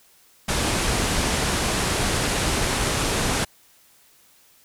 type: low-pass noise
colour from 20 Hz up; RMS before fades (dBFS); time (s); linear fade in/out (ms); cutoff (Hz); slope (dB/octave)
pink; -23; 0.48-3.45; 10; 11000; 48
effects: white hiss -56 dBFS RMS until 4.64 s